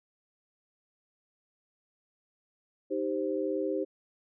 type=chord; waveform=sine; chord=C minor; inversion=first; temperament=equal; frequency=311.1 / 392 / 523.3 Hz; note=Eb4 / G4 / C5; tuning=0 / 0 / 0 cents; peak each=-33 / -32 / -33 dBFS; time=2.9-3.85 s; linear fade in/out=20 ms; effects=none